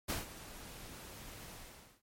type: noise with ADSR envelope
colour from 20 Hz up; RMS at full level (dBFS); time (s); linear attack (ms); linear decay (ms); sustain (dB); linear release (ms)
pink; -35; 0.08-2.02; 19; 150; -15; 480
effects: MP3 64 kbps